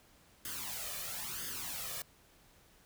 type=noise with flanger; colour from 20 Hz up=white; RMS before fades=-41 dBFS; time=0.45-2.02 s; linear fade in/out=2 ms; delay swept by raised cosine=0.61 to 1.71 ms; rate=1 Hz; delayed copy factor=+0.7; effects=pink hiss -64 dBFS RMS until 2.85 s